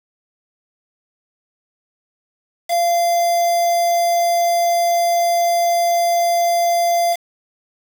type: tone with quantisation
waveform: triangle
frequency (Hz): 689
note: F5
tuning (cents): -24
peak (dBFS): -12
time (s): 2.68-7.17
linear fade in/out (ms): 50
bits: 4
effects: none